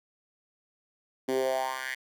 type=tone with high-pass filter sweep; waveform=10% pulse; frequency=130.81 Hz; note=C3; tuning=in tune; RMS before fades=-30 dBFS; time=1.28-1.95 s; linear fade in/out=10 ms; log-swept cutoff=300 to 2000 Hz; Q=4.2; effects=none